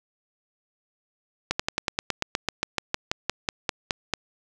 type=slowing click train; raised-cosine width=0.2 ms; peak=-6 dBFS; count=19; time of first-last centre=1.51-4.137 s; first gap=85 ms; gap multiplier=1.06; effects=none